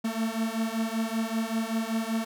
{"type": "beating tone pair", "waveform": "45% pulse", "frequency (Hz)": [221.8, 227], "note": ["A3", "A#3"], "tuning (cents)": [14, -46], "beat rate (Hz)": 5.2, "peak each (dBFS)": -30, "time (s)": [0.04, 2.25], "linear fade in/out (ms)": 10, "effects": []}